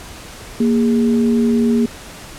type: tone pair together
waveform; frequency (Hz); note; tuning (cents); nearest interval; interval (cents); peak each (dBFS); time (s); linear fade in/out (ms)
sine; 233.1 / 409.6; A#3 / G#4; 0 / -24; minor seventh; 976; -12 / -20; 0.6-1.86; 5
effects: pink hiss -35 dBFS RMS until 2.38 s + low-pass 11000 Hz 12 dB/octave